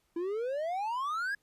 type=exponential sweep; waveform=triangle; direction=up; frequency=329.6 to 1696 Hz; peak=-29 dBFS; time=0.16-1.35 s; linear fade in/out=5 ms; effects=pink hiss -74 dBFS RMS until 1.42 s + resampled to 32000 Hz